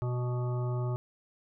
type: harmonic tone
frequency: 123.47 Hz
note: B2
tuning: in tune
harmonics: 1 / 3 / 5 / 7 / 9 / 10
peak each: -29 / -39 / -43 / -46 / -48 / -49 dBFS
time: 0.02-0.96 s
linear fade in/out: 0 ms
effects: none